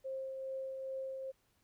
sine tone with tremolo, 531 Hz, C5, 25 cents sharp, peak -37 dBFS, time 0.04-1.32 s, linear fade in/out 20 ms, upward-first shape triangle, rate 2.4 Hz, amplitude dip 35%, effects pink hiss -75 dBFS RMS until 1.63 s

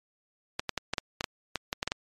clicks, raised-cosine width 0.2 ms, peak -11 dBFS, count 12, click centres 0.595 / 0.693 / 0.777 / 0.936 / 0.982 / 1.209 / 1.242 / 1.557 / 1.729 / 1.829 / 1.876 / 1.919 s, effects MP3 64 kbps

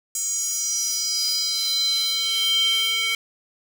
square tone with high-pass filter sweep, 448.7 Hz, A4, 34 cents sharp, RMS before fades -23 dBFS, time 0.15-3.15 s, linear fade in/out 2 ms, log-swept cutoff 7200 to 2600 Hz, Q 6.9, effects none

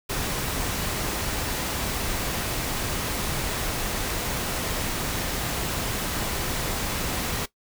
pink noise, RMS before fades -28 dBFS, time 0.09-7.46 s, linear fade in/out 10 ms, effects noise-tail reverb RT60 0.1 s tail -17 dB re dry

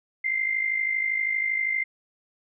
sine tone with amplitude modulation, 2091 Hz, C7, 2 cents flat, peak -20 dBFS, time 0.24-1.84 s, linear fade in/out 10 ms, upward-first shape sine, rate 52.6 Hz, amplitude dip 65%, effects none

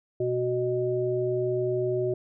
harmonic tone, 123.7 Hz, B2, 3 cents sharp, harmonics 1 / 3 / 5, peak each -32 / -25 / -32 dBFS, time 0.2-2.14 s, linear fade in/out 5 ms, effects none

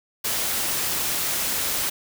white noise, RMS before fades -25 dBFS, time 0.24-1.9 s, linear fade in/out 10 ms, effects none

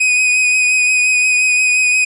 45% pulse tone with vibrato, 2498 Hz, D#7, 6 cents sharp, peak -10 dBFS, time 0-2.05 s, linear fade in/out 10 ms, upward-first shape triangle, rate 5.7 Hz, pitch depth 25 cents each way, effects resampled to 24000 Hz

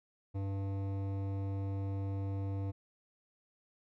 triangle tone with hard clipping, 98 Hz, G2, in tune, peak -36 dBFS, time 0.34-2.72 s, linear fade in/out 20 ms, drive 18 dB, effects none

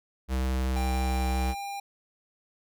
square tone, 64.7 Hz, C2, 19 cents flat, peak -26 dBFS, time 0.28-1.55 s, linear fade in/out 50 ms
square tone with pitch glide, 793 to 800.4 Hz, G5 to G5, +20 to +36 cents, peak -34 dBFS, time 0.76-1.8 s, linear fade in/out 5 ms, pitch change +16 cents, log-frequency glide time 1.25-1.61 s
effects none

